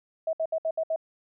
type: tone bursts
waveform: sine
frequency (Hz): 644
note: E5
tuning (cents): -41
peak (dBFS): -24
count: 6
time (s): 0.27-0.961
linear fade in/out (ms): 5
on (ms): 61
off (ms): 65
effects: none